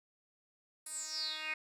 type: tone with band-pass filter sweep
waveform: 10% pulse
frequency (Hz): 311.1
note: D#4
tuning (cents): 0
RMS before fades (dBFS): -40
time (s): 0.86-1.54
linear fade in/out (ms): 5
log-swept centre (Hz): 10000 to 2300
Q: 9.5
effects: none